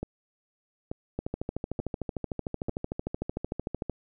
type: two click trains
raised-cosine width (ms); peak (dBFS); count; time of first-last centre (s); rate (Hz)
2; -19 / -17; 4 / 37; 0.03-2.685 / 1.19-3.897; 1.13 / 13.3
effects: none